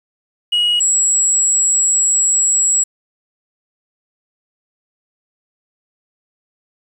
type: tone pair in turn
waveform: sine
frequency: 2899 / 7739 Hz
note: F#7 / B8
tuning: -36 / -36 cents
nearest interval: octave + perfect fourth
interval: 1700 cents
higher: second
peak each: -10 / -9 dBFS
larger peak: second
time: 0.52-0.8 / 0.8-2.84 s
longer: second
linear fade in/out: 10 ms
effects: tanh soft clip ceiling -10 dBFS + 7-bit